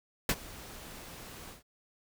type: noise with ADSR envelope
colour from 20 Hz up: pink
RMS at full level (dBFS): -25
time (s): 0.29-1.63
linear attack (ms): 3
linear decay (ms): 52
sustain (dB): -22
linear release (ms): 140
effects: none